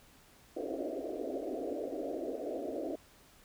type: band-pass noise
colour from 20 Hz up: pink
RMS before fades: -38 dBFS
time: 0.56-2.96 s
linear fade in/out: 10 ms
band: 260 to 690 Hz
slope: 96 dB/octave
effects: pink hiss -61 dBFS RMS until 3.44 s